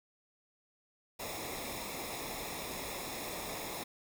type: noise with comb filter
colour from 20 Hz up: pink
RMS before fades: -41 dBFS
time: 1.19-3.84 s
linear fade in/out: 10 ms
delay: 0.66 ms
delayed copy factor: -0.7
effects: none